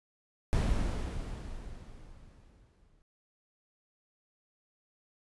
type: noise with exponential decay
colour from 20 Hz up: brown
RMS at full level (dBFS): -26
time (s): 0.53-3.02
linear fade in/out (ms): 0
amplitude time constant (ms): 540
effects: resampled to 24000 Hz